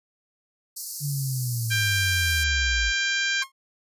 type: high-pass noise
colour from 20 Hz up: white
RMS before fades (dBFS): -33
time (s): 0.76-2.44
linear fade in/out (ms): 10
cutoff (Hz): 4400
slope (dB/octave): 96
type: linear sweep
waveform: sine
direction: down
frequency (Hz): 146.83 to 52.6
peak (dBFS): -25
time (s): 1-2.93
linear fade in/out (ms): 50
type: harmonic tone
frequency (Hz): 793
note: G5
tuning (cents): +20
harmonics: 2 / 3 / 4 / 5 / 6 / 7 / 8 / 9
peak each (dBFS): -25 / -29 / -31 / -33 / -35 / -36 / -37 / -38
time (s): 1.7-3.44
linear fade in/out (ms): 20
type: tone with exponential decay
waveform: sawtooth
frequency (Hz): 1074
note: C6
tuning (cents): +45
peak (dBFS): -25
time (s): 3.42-3.52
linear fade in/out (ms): 5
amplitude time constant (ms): 21
effects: resampled to 32000 Hz

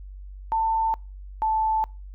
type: tone pair in turn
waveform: sine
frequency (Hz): 893 / 877.2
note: A5 / A5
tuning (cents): +25 / -6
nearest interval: unison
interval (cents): 31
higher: first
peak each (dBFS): -20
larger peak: neither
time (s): 0.52-0.94 / 1.42-1.84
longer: neither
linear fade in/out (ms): 0
effects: noise-tail reverb RT60 0.3 s tail -26 dB re dry + added 48 Hz sine -37 dBFS peak until 2.14 s

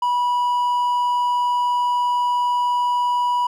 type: tone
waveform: triangle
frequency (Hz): 977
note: B5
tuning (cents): -19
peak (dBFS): -15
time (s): 0.02-3.47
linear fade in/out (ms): 5
effects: none

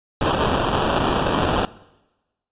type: noise with sample-and-hold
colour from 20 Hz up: white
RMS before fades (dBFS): -20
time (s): 0.21-1.65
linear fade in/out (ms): 2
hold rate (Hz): 2100
effects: noise-tail reverb RT60 1.0 s tail -20 dB re dry + resampled to 8000 Hz

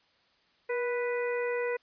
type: harmonic tone with a mistuned harmonic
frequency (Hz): 493.9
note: B4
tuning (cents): 0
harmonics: 1 / 2 / 3 / 4 / 5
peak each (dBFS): -29 / -40 / -41 / -38 / -43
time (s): 0.69-1.77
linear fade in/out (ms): 10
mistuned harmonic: 1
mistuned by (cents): -44
effects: white hiss -67 dBFS RMS until 1.82 s + resampled to 11025 Hz

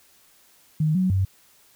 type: tone with pitch steps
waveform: sine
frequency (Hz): 155 / 185.7 / 95.5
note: D#3 / F#3 / G2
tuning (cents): -6 / +7 / -45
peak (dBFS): -18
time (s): 0.8-1.25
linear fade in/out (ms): 5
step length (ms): 150
effects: white hiss -57 dBFS RMS until 1.75 s

